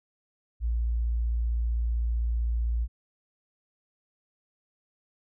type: tone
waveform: sine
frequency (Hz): 57.8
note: A#1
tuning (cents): -14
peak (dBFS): -24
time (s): 0.6-2.88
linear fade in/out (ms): 50
effects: none